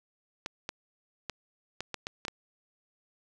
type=clicks; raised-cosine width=0.2 ms; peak=-17 dBFS; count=8; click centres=0.461 / 0.691 / 1.297 / 1.806 / 1.943 / 2.069 / 2.251 / 2.282 s; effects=none